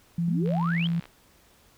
sine tone with pitch glide, 169.9 to 168.82 Hz, F3 to E3, -47 to +42 cents, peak -23 dBFS, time 0.18-1 s, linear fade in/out 5 ms, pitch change -11 cents, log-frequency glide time 0.4-0.76 s
sine exponential sweep, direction up, 182.2 to 3318 Hz, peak -29 dBFS, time 0.28-0.87 s, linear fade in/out 2 ms
click train, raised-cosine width 0.3 ms, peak -29 dBFS, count 40, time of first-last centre 0.46-1.055 s, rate 65.5 Hz
effects pink hiss -59 dBFS RMS until 1.77 s

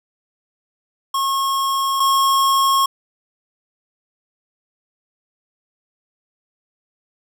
square tone pair in turn, 1087 / 1087 Hz, C#6 / C#6, -34 / -34 cents, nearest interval unison, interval 0 cents, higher neither, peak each -18 / -14 dBFS, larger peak second, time 1.14-2 / 2-2.86 s, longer neither, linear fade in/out 5 ms, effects none

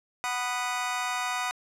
25% pulse chord, B major, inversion second, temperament just, 740.8 / 987.8 / 1234.7 Hz, F#5 / B5 / D#6, +2 / 0 / -14 cents, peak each -29 dBFS, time 0.24-1.51 s, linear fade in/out 0 ms, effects low-pass 11000 Hz 12 dB/octave

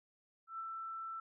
sine tone with ADSR envelope, 1332 Hz, E6, 18 cents sharp, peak -39 dBFS, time 0.47-1.2 s, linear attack 120 ms, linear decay 30 ms, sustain -2 dB, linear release 4 ms, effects none

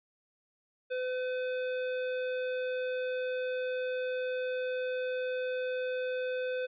square tone, 507 Hz, B4, 45 cents sharp, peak -32 dBFS, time 0.9-6.67 s, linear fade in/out 20 ms, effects resampled to 8000 Hz

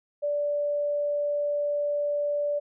sine tone, 583 Hz, D5, 13 cents flat, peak -24 dBFS, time 0.22-2.6 s, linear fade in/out 20 ms, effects none

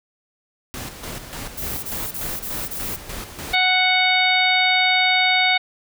pink noise with tremolo, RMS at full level -31 dBFS, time 0.74-3.55 s, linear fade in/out 0 ms, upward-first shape square, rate 3.4 Hz, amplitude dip 55%
violet noise bursts, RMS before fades -29 dBFS, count 5, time 1.57-2.966 s, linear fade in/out 10 ms, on 260 ms, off 24 ms
harmonic tone, 740 Hz, F#5, in tune, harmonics 1 / 2 / 3 / 4 / 5 / 6, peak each -21 / -25 / -18 / -28 / -21 / -29 dBFS, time 3.53-5.58 s, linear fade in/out 10 ms
effects none

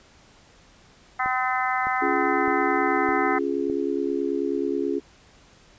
harmonic tone, 255.4 Hz, C4, 42 cents flat, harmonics 3 / 4 / 5 / 6 / 7 / 8, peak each -26 / -30 / -27 / -33 / -32 / -30 dBFS, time 1.19-3.39 s, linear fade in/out 10 ms
click train, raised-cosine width 2 ms, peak -24 dBFS, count 5, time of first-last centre 1.26-3.699 s, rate 1.64 Hz
sine chord, Db major, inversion none, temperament just, 277.2 / 346.5 / 415.8 Hz, Db4 / F4 / Ab4, 0 / -14 / +2 cents, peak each -27 dBFS, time 2.01-5 s, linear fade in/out 20 ms
effects pink hiss -54 dBFS RMS until 5.78 s + resampled to 16000 Hz

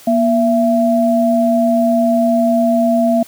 sine tone pair together, 238.5 / 670 Hz, A#3 / E5, +40 / +28 cents, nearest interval octave + tritone, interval 1788 cents, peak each -13 dBFS, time 0.07-3.23 s, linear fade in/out 5 ms, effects white hiss -41 dBFS RMS until 3.27 s + high-pass 100 Hz 12 dB/octave

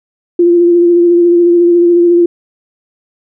sine tone with vibrato, 346.3 Hz, F4, 15 cents flat, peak -4 dBFS, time 0.39-2.26 s, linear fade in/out 5 ms, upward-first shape sine, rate 14 Hz, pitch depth 23 cents each way, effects none

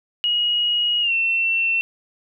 sine tone with pitch glide, 2893 to 2699 Hz, F#7 to E7, -40 to +40 cents, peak -17 dBFS, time 0.24-1.81 s, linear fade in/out 0 ms, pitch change -120 cents, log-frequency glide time 1.01-1.13 s, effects none

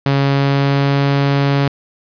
sawtooth tone with pitch glide, 138.59 to 140.12 Hz, C#3 to C#3, 0 to +19 cents, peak -8 dBFS, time 0.06-1.68 s, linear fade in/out 2 ms, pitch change +19 cents, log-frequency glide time 0.2-1.03 s, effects resampled to 11025 Hz + 7-bit

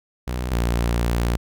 sawtooth tone pair in turn, 61.74 / 58.73 Hz, B1 / A#1, 0 / +14 cents, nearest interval minor second, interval 86 cents, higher first, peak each -20 / -15 dBFS, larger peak second, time 0.27-0.51 / 0.51-1.37 s, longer second, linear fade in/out 10 ms, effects none

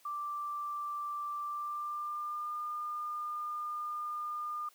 sine tone with pitch glide, 1174.7 to 1209.1 Hz, D6 to D#6, 0 to -50 cents, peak -35 dBFS, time 0.05-4.69 s, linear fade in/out 5 ms, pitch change +50 cents, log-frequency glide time 1.43-2.56 s, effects white hiss -64 dBFS RMS until 4.74 s + high-pass 300 Hz 12 dB/octave

